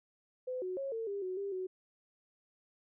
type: tone with pitch steps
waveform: sine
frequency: 508 / 368.4 / 546 / 451.4 / 400.9 / 370.2 / 398 / 372 Hz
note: B4 / F#4 / C#5 / A4 / G4 / F#4 / G4 / F#4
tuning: +49 / -7 / -26 / +44 / +39 / +1 / +26 / +9 cents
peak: -35 dBFS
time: 0.47-1.67 s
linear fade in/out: 10 ms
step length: 150 ms
effects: none